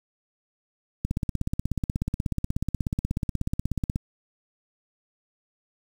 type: click train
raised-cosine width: 5 ms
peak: -13 dBFS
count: 49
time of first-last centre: 1.05-3.959 s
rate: 16.5 Hz
effects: 7-bit